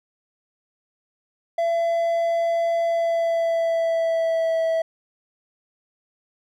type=tone with pitch glide; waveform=triangle; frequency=673 to 653.1 Hz; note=E5 to E5; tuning=+36 to -16 cents; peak=-17 dBFS; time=1.58-4.82 s; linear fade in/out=5 ms; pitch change=-52 cents; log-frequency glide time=2.84-4.6 s; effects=none